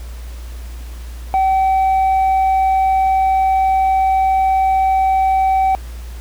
sine tone with tanh clipping, 766 Hz, G5, 40 cents flat, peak -12 dBFS, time 1.34-5.75 s, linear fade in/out 0 ms, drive 2 dB, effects added 59 Hz sine -27 dBFS peak until 6.2 s + pink hiss -42 dBFS RMS until 6.2 s

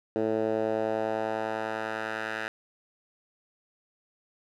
10% pulse tone with band-pass filter sweep, 110 Hz, A2, in tune, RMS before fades -30 dBFS, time 0.16-2.48 s, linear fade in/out 0 ms, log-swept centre 410 to 1700 Hz, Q 1.6, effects none

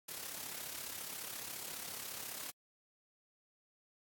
white noise with amplitude modulation, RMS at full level -42 dBFS, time 0.08-2.51 s, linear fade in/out 10 ms, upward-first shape sine, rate 34.5 Hz, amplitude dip 55%, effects high-pass 80 Hz 12 dB/octave + AAC 64 kbps

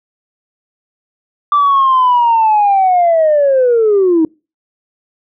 sine linear sweep, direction down, 1175 to 310 Hz, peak -6 dBFS, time 1.52-4.25 s, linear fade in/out 2 ms, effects noise-tail reverb RT60 0.3 s tail -26 dB re dry + tanh soft clip ceiling -4 dBFS

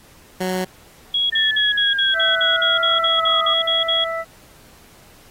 15% pulse tone, 185 Hz, F#3, in tune, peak -14 dBFS, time 0.4-0.65 s, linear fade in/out 10 ms
sine tone bursts, 3322 Hz, G#7, in tune, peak -16 dBFS, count 14, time 1.14-4.043 s, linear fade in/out 5 ms, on 160 ms, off 51 ms
sine exponential sweep, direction down, 1800 to 1226 Hz, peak -19 dBFS, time 1.32-3.54 s, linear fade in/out 10 ms
harmonic tone, 659.3 Hz, E5, in tune, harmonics 1 / 2 / 3, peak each -24 / -27 / -29 dBFS, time 2.13-4.25 s, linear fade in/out 50 ms
effects pink hiss -49 dBFS RMS until 5.3 s + AAC 48 kbps

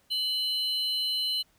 triangle tone pair together, 2976 / 4100 Hz, F#7 / C8, +9 / -36 cents, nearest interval tritone, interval 555 cents, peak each -28 dBFS, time 0.1-1.43 s, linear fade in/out 20 ms, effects pink hiss -66 dBFS RMS until 1.58 s

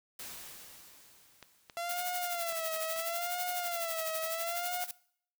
white noise with exponential decay, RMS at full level -43 dBFS, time 0.19-2.49 s, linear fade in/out 5 ms, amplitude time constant 500 ms
clicks, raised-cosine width 0.2 ms, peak -30 dBFS, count 6, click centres 1.427 / 1.698 / 2.525 / 2.763 / 2.963 / 2.995 s
sawtooth tone with vibrato, 678 Hz, E5, 49 cents sharp, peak -31 dBFS, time 1.77-4.84 s, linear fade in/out 0 ms, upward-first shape sine, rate 0.74 Hz, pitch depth 100 cents each way
blue noise with tremolo, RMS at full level -36 dBFS, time 1.89-4.91 s, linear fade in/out 2 ms, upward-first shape triangle, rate 12 Hz, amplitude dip 90%
effects noise-tail reverb RT60 0.6 s tail -20 dB re dry

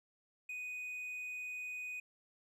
triangle tone, 2489 Hz, D#7, in tune, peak -39 dBFS, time 0.49-2 s, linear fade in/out 5 ms, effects none

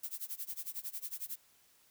violet noise with tremolo, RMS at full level -39 dBFS, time 0.03-1.36 s, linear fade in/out 5 ms, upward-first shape sine, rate 11 Hz, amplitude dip 95%, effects white hiss -67 dBFS RMS until 1.9 s

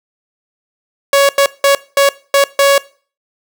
sawtooth tone bursts at uneven times, 558 Hz, C#5, 11 cents sharp, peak -3 dBFS, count 6, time 1.13-1.29 / 1.38-1.46 / 1.64-1.75 / 1.97-2.09 / 2.34-2.44 / 2.59-2.78 s, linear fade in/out 2 ms, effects noise-tail reverb RT60 0.4 s tail -20 dB re dry

